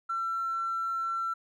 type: tone with tanh clipping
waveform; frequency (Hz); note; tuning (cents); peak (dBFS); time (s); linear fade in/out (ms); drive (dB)
triangle; 1349; E6; +40; -28; 0.09-1.34; 10; 1
effects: none